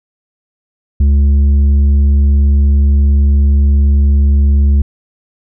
sine tone with tanh clipping, 70.7 Hz, C#2, 35 cents sharp, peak -7 dBFS, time 1-4.82 s, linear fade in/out 5 ms, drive 6 dB, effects none

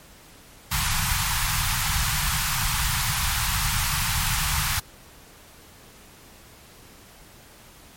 pink band-stop noise, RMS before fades -24 dBFS, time 0.71-4.8 s, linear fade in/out 10 ms, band 170 to 840 Hz, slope 48 dB/octave, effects pink hiss -49 dBFS RMS until 7.96 s + MP3 64 kbps

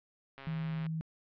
click train, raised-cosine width 0.3 ms, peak -31 dBFS, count 67, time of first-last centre 0.38-0.865 s, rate 136 Hz
sine tone, 160.4 Hz, E3, 47 cents flat, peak -33 dBFS, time 0.47-1.01 s, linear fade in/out 0 ms
effects low-pass 3000 Hz 12 dB/octave

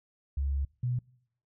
sine tone pair in turn, 69.3 / 123.48 Hz, C#2 / B2, 0 / 0 cents, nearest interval minor seventh, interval 1000 cents, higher second, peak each -27 dBFS, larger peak neither, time 0.37-0.65 / 0.83-0.99 s, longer first, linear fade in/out 5 ms, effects noise-tail reverb RT60 0.7 s tail -25 dB re dry

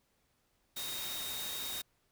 sine tone in noise, 3729 Hz, A#7, in tune, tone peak -41 dBFS, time 0.76-1.82 s, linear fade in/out 10 ms, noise white, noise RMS -41 dBFS, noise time 0.76-1.82 s, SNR -3 dB, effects pink hiss -75 dBFS RMS until 2.11 s

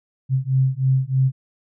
sine beating tone pair, 130.5 / 133.7 Hz, C3 / C3, -4 / +38 cents, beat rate 3.2 Hz, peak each -19 dBFS, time 0.29-1.32 s, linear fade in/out 50 ms, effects none

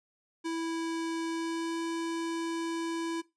square tone with pitch glide, 329.2 to 331.7 Hz, E4 to E4, -2 to +11 cents, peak -32 dBFS, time 0.44-3.22 s, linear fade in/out 20 ms, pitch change +13 cents, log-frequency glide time 1.28-1.81 s, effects noise-tail reverb RT60 0.2 s tail -18 dB re dry + resampled to 22050 Hz

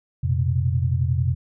sine tone cluster, 88.5 / 118.8 / 130.1 Hz, F2 / A#2 / C3, +23 / +33 / -9 cents, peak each -22 / -25 / -22 dBFS, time 0.23-1.35 s, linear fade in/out 10 ms, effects none

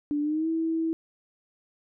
sine tone with pitch glide, 293.1 to 325.2 Hz, D4 to E4, -3 to -23 cents, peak -24 dBFS, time 0.11-0.93 s, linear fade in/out 0 ms, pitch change +180 cents, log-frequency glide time 0.21-0.48 s, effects none

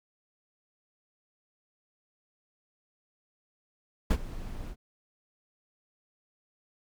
brown noise with ADSR envelope, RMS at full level -19 dBFS, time 4.1-4.76 s, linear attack 9 ms, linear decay 58 ms, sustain -19 dB, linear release 66 ms, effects none

